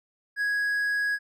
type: tone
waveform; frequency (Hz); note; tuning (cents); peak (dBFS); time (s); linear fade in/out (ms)
triangle; 1661.2; G#6; 0; -22; 0.36-1.19; 50
effects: none